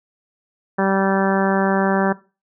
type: harmonic tone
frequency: 193.9 Hz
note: G3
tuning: 19 cents flat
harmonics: 1 / 2 / 3 / 4 / 5 / 6 / 7 / 8 / 9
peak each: -20 / -22 / -23 / -24 / -26 / -29 / -30 / -28 / -29 dBFS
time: 0.78-2.13 s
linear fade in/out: 10 ms
effects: noise-tail reverb RT60 0.3 s tail -18 dB re dry